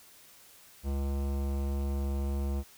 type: tone with hard clipping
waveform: sine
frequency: 69.3 Hz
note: C#2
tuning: in tune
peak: -31 dBFS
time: 0.83-2.64 s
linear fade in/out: 50 ms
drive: 18 dB
effects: white hiss -56 dBFS RMS until 2.77 s